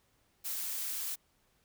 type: noise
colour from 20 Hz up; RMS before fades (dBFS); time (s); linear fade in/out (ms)
blue; -37; 0.44-1.16; 20
effects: pink hiss -72 dBFS RMS until 1.64 s